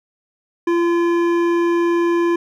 sine tone with hard clipping, 342.2 Hz, F4, 35 cents flat, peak -16 dBFS, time 0.67-2.36 s, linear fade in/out 5 ms, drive 12 dB, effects none

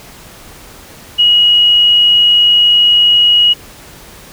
sine tone, 2900 Hz, F#7, 35 cents flat, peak -5 dBFS, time 1.18-3.54 s, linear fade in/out 20 ms, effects pink hiss -36 dBFS RMS until 4.32 s

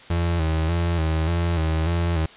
35% pulse tone with vibrato, 82.41 Hz, E2, in tune, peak -18 dBFS, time 0.1-2.26 s, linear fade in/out 5 ms, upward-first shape square, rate 1.7 Hz, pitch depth 58 cents each way, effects white hiss -45 dBFS RMS until 2.36 s + resampled to 8000 Hz

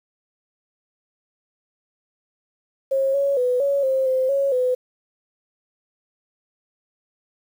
sine tone with pitch steps, 540 / 558 / 498 / 560 / 529 / 519 / 553 / 504 Hz, C#5 / C#5 / B4 / C#5 / C5 / C5 / C#5 / B4, -45 / +11 / +14 / +18 / +19 / -14 / -4 / +35 cents, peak -17 dBFS, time 2.91-4.75 s, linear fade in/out 10 ms, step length 230 ms, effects 8-bit

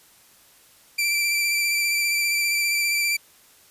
sawtooth tone with vibrato, 2345 Hz, D7, 3 cents flat, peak -17 dBFS, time 0.98-3.17 s, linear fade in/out 10 ms, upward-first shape square, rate 15 Hz, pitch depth 17 cents each way, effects white hiss -54 dBFS RMS until 3.7 s + resampled to 32000 Hz

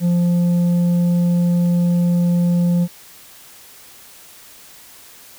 sine tone with tanh clipping, 174.4 Hz, F3, 2 cents flat, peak -14 dBFS, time 0-2.88 s, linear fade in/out 50 ms, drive 5 dB, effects white hiss -43 dBFS RMS until 5.38 s

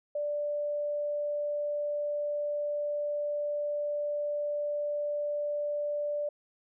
sine tone, 587.3 Hz, D5, in tune, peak -29 dBFS, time 0.15-6.29 s, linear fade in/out 5 ms, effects none

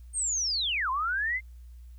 sine linear two-way sweep, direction down then up, 8780 to 994 to 2123 Hz, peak -26 dBFS, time 0.13-1.41 s, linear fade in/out 50 ms, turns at 0.9 s, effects added 60 Hz sine -44 dBFS peak until 1.98 s + white hiss -70 dBFS RMS until 1.98 s

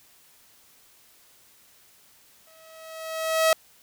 sawtooth tone with exponential growth, 643 Hz, E5, 43 cents flat, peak -12 dBFS, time 2.47-3.53 s, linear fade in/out 2 ms, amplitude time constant 230 ms, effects white hiss -57 dBFS RMS until 3.82 s

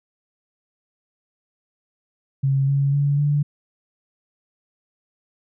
sine tone with pitch steps, 136.3 / 139.41 / 142.58 / 145.83 Hz, C#3 / C#3 / C#3 / D3, -29 / +10 / +49 / -12 cents, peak -16 dBFS, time 2.43-3.43 s, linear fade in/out 10 ms, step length 250 ms, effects none

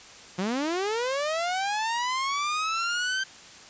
sawtooth linear sweep, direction up, 173.7 to 1568 Hz, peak -22 dBFS, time 0.38-3.24 s, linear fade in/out 10 ms, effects white hiss -47 dBFS RMS until 3.69 s + resampled to 16000 Hz

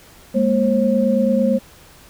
sine tone cluster, 205.5 / 234.4 / 535 Hz, G#3 / A#3 / C5, -18 / +10 / +38 cents, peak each -18 dBFS, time 0.34-1.59 s, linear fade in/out 20 ms, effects pink hiss -46 dBFS RMS until 2.09 s

